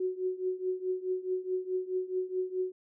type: tone with tremolo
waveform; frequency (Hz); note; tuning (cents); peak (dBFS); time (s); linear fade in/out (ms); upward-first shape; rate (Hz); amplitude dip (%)
sine; 370; F#4; 0; -26; 0-2.72; 5; triangle; 4.7; 90
effects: none